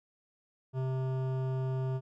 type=tone with hard clipping; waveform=sine; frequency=130.81 Hz; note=C3; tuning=in tune; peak=-32 dBFS; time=0.73-2.01 s; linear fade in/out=50 ms; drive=14 dB; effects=none